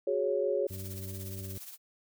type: chord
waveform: sine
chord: F# suspended second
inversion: none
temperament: equal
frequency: 370 / 415.3 / 554.4 Hz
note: F#4 / G#4 / C#5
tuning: 0 / 0 / 0 cents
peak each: -33 / -31 / -30 dBFS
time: 0.07-0.67 s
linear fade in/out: 5 ms
type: noise with tremolo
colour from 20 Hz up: blue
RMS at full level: -43 dBFS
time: 0.67-1.78 s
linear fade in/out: 50 ms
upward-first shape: triangle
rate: 17 Hz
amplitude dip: 65%
type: harmonic tone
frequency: 96 Hz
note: G2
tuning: 36 cents flat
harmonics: 1 / 2 / 3 / 4 / 6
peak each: -39 / -47 / -53 / -49 / -56 dBFS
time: 0.7-1.58 s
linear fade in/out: 5 ms
effects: none